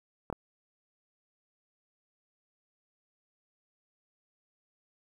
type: clicks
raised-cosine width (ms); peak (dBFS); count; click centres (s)
1; -20; 2; 0.301 / 0.327
effects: 9-bit